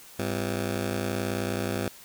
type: ring-modulated tone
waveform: 15% pulse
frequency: 150 Hz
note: D3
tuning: 37 cents sharp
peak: -18 dBFS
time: 0.19-1.88 s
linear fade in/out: 2 ms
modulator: 45.5 Hz
effects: white hiss -49 dBFS RMS until 2.04 s